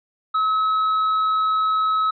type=tone with tanh clipping; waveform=sine; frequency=1286 Hz; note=E6; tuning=43 cents flat; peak=-18 dBFS; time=0.34-2.11 s; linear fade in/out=10 ms; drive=4 dB; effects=resampled to 11025 Hz